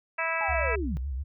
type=harmonic tone; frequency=327.5 Hz; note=E4; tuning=11 cents flat; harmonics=2 / 3 / 4 / 5 / 6 / 7 / 8; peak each=-34 / -34 / -34 / -34 / -34 / -34 / -34 dBFS; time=0.18-0.76 s; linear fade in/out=10 ms
type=linear sweep; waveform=sine; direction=down; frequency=865 to 134.2 Hz; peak=-30 dBFS; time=0.41-0.97 s; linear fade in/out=0 ms
type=tone with vibrato; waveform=sine; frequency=67.2 Hz; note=C2; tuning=47 cents sharp; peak=-29 dBFS; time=0.48-1.24 s; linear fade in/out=20 ms; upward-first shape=sine; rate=7.1 Hz; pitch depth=130 cents each way
effects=none